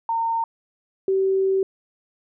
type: tone pair in turn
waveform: sine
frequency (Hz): 914 / 384.3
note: A#5 / G4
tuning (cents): -34 / -34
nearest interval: octave + minor third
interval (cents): 1500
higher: first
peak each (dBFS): -20 / -17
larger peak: second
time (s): 0.09-0.44 / 1.08-1.63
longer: second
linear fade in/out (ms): 2
effects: none